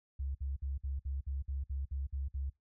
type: tone bursts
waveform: sine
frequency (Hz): 68.3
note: C#2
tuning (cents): -25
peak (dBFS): -34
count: 11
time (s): 0.19-2.5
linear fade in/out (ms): 10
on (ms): 160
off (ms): 55
effects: noise-tail reverb RT60 0.2 s tail -24 dB re dry